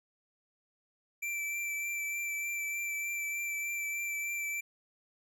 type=tone with vibrato; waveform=square; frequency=2338 Hz; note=D7; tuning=8 cents flat; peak=-34 dBFS; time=1.22-4.61 s; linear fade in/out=10 ms; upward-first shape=triangle; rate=3.3 Hz; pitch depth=18 cents each way; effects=none